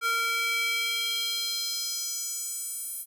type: tone with high-pass filter sweep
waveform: square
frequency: 460.2 Hz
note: A#4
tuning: 22 cents flat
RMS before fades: -30 dBFS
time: 0.01-3.06 s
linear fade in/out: 50 ms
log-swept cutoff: 1500 to 11000 Hz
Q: 2.6
effects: none